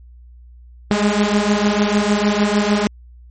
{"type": "beating tone pair", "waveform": "sawtooth", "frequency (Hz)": [204, 210.6], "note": ["G#3", "G#3"], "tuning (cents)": [-31, 24], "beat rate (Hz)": 6.6, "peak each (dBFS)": -13, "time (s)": [0.91, 2.87], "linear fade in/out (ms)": 0, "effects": ["added 60 Hz sine -39 dBFS peak until 3.3 s", "MP3 32 kbps"]}